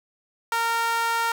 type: tone with high-pass filter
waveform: sawtooth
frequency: 461 Hz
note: A#4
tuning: 19 cents flat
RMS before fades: -24 dBFS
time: 0.52-1.32 s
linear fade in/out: 2 ms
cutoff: 1100 Hz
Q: 3.9
effects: none